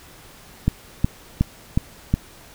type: click train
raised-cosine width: 5 ms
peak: -4 dBFS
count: 5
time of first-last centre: 0.68-2.14 s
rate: 2.74 Hz
effects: pink hiss -46 dBFS RMS until 2.54 s